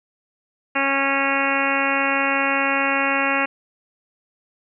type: harmonic tone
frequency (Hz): 274.9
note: C#4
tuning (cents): -14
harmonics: 1 / 2 / 3 / 4 / 5 / 6 / 7 / 8 / 9 / 10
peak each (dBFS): -27 / -27 / -27 / -27 / -27 / -27 / -27 / -27 / -27 / -27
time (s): 0.75-3.46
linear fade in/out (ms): 10
effects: none